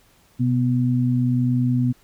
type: tone pair together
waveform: sine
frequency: 126.15 / 247.4 Hz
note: B2 / B3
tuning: +37 / +3 cents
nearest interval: octave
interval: 1166 cents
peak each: -19 / -20 dBFS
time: 0.39-1.93 s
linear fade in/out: 20 ms
effects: pink hiss -57 dBFS RMS until 2.03 s